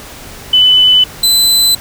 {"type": "tone pair in turn", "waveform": ["sine", "sawtooth"], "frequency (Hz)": [3003, 4025], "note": ["F#7", "B7"], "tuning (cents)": [25, 32], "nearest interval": "perfect fourth", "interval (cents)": 507, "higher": "second", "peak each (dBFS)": -4, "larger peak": "neither", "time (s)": [[0.53, 1.04], [1.23, 1.75]], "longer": "second", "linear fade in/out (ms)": 5, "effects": ["pink hiss -31 dBFS RMS until 1.8 s"]}